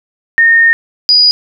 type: tone pair in turn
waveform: sine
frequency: 1836 / 4912 Hz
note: A#6 / D#8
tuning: -27 / -23 cents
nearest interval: octave + perfect fourth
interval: 1704 cents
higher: second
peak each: -4 dBFS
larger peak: neither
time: 0.38-0.73 / 1.09-1.31 s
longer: first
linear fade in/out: 0 ms
effects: none